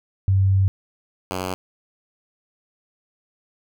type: tone pair in turn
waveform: sine / 5% pulse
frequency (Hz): 96.4 / 92.46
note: G2 / F#2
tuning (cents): -28 / -1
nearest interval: minor second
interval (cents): 73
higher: first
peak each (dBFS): -14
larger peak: neither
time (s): 0.28-0.68 / 1.31-1.54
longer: first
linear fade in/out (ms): 0
effects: none